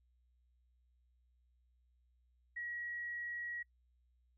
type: tone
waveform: sine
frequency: 1911 Hz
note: A#6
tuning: 43 cents sharp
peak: -40 dBFS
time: 2.56-3.63 s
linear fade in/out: 10 ms
effects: noise-tail reverb RT60 0.1 s tail -26 dB re dry + added 61 Hz sine -70 dBFS peak until 4.37 s